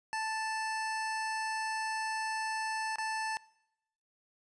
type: tone with dropouts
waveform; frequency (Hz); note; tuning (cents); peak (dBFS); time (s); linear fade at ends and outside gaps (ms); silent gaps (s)
25% pulse; 880; A5; 0; -29; 0.13-3.37; 0; 2.958-2.984
effects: noise-tail reverb RT60 0.8 s tail -22 dB re dry + resampled to 22050 Hz